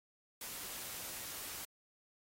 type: noise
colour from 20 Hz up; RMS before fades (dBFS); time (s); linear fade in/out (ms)
white; -45; 0.41-1.65; 2
effects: AAC 48 kbps